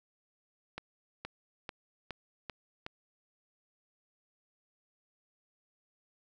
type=accelerating click train; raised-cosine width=0.3 ms; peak=-23 dBFS; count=6; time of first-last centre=0.78-2.864 s; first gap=470 ms; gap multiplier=0.94; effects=none